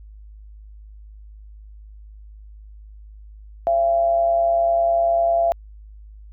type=tone with amplitude modulation; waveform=sine; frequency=678 Hz; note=E5; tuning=49 cents sharp; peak=-13 dBFS; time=3.67-5.52 s; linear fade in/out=0 ms; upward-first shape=sine; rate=130 Hz; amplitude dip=45%; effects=added 52 Hz sine -39 dBFS peak until 6.32 s